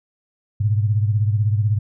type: beating tone pair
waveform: sine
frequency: 103.83 / 119.83 Hz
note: G#2 / A#2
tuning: 0 / +48 cents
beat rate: 16 Hz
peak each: -16 / -23 dBFS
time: 0.6-1.79 s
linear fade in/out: 10 ms
effects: none